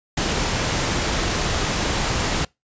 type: noise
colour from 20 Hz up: pink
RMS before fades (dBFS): -22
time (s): 0.17-2.45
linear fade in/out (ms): 5
effects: noise-tail reverb RT60 0.2 s tail -25 dB re dry + resampled to 16000 Hz